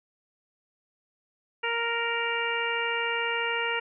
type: harmonic tone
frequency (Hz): 466.2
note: A#4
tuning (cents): 0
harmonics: 1 / 2 / 3 / 4 / 5 / 6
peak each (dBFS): -33 / -33 / -33 / -33 / -33 / -33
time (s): 1.63-3.8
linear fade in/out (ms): 10
effects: none